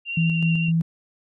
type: tone with vibrato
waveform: sine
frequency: 2762 Hz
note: F7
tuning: 20 cents flat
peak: -26 dBFS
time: 0.05-0.72 s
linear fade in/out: 50 ms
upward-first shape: triangle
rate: 14 Hz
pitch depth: 20 cents each way
type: tone with tremolo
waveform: sine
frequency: 164.81 Hz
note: E3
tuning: in tune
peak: -17 dBFS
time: 0.17-0.82 s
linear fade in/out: 5 ms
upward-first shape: square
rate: 3.9 Hz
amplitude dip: 30%
effects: none